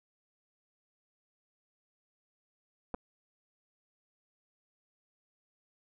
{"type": "clicks", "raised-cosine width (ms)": 1, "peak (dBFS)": -23, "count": 2, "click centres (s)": [2.942, 2.946], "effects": []}